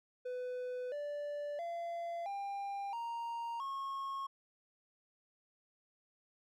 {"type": "tone with pitch steps", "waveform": "triangle", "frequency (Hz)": [499.6, 583.9, 682.5, 797.7, 932.3, 1089.6], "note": ["B4", "D5", "F5", "G5", "A#5", "C#6"], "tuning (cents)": [20, -10, -40, 30, 0, -30], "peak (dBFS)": -36, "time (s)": [0.25, 4.27], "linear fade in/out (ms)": 10, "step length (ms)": 670, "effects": []}